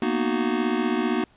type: chord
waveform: square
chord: B major seventh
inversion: third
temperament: just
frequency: 231.5 / 246.9 / 308.7 / 370.4 Hz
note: A#3 / B3 / D#4 / F#4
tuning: -12 / 0 / -14 / +2 cents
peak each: -28 dBFS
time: 0.02-1.24 s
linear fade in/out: 2 ms
effects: pink hiss -59 dBFS RMS until 1.36 s + resampled to 8000 Hz